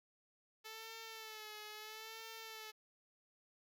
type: tone with vibrato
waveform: 5% pulse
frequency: 436.7 Hz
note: A4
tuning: 13 cents flat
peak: -37 dBFS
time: 0.64-2.72 s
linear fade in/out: 20 ms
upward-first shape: sine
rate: 0.76 Hz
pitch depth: 52 cents each way
effects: none